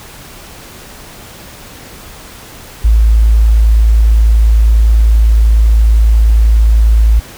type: tone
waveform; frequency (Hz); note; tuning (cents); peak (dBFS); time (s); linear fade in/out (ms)
sine; 55; A1; 0; -4; 2.84-7.2; 10
effects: pink hiss -33 dBFS RMS until 7.37 s